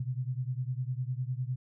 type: beating tone pair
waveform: sine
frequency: 123.47 / 133.37 Hz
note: B2 / C3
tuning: 0 / +34 cents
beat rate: 9.9 Hz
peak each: -33 / -35 dBFS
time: 0-1.56 s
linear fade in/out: 5 ms
effects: none